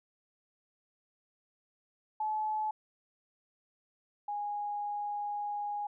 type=tone pair in turn; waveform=sine; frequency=860 / 825.2 Hz; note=A5 / G#5; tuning=-40 / -11 cents; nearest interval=minor second; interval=71 cents; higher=first; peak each=-30 / -33 dBFS; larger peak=first; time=2.2-2.71 / 4.28-5.87 s; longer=second; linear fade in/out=5 ms; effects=none